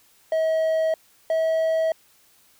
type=tone pair in turn; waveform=triangle; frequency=640 / 644.8 Hz; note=D#5 / E5; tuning=+49 / -38 cents; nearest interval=unison; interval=13 cents; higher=second; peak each=-17 dBFS; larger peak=neither; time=0.32-0.94 / 1.3-1.92 s; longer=neither; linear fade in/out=2 ms; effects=white hiss -58 dBFS RMS until 2.59 s